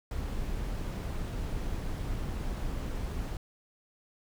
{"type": "noise", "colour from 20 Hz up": "brown", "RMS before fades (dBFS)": -34, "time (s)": [0.11, 3.37], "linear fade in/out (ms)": 2, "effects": []}